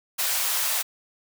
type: high-pass noise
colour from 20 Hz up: white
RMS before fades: -25 dBFS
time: 0.18-0.83 s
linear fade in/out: 20 ms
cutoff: 590 Hz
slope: 24 dB/octave
effects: none